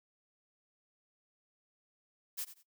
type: noise with echo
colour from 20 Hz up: blue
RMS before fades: -38 dBFS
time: 2.37-2.45 s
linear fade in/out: 20 ms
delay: 91 ms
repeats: 2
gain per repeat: -13 dB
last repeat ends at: 2.632 s
effects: noise-tail reverb RT60 0.1 s tail -17 dB re dry